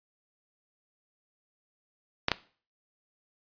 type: clicks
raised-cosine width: 0.2 ms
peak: -5 dBFS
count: 2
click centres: 2.284 / 2.317 s
effects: noise-tail reverb RT60 0.4 s tail -18 dB re dry + resampled to 11025 Hz